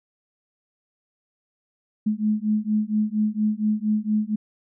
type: beating tone pair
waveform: sine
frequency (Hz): 211.2 / 215.5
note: G#3 / A3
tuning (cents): +29 / -36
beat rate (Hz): 4.3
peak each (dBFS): -23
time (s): 2.06-4.36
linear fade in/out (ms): 10
effects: none